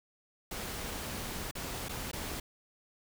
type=noise with dropouts; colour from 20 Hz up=pink; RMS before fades=-39 dBFS; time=0.51-2.4 s; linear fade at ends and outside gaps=5 ms; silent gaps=1.512-1.552 / 1.886-1.892 / 2.115-2.131 s; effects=none